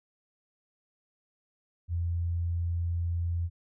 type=tone; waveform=sine; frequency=85.5 Hz; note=F2; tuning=36 cents flat; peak=-27 dBFS; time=1.88-3.5 s; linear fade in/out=50 ms; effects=none